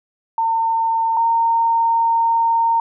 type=tone pair in turn; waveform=sine; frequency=907 / 918.6 Hz; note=A#5 / A#5; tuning=-48 / -26 cents; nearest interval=unison; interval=22 cents; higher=second; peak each=-15 / -13 dBFS; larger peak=second; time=0.38-1.17 / 1.17-2.8 s; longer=second; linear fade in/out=2 ms; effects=none